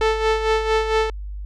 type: tone with tremolo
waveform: sawtooth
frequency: 440 Hz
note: A4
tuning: in tune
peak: -11 dBFS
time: 0.01-1.1 s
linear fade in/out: 2 ms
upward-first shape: sine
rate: 4.4 Hz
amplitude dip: 60%
effects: added 50 Hz sine -28 dBFS peak until 1.45 s + low-pass 4000 Hz 12 dB/octave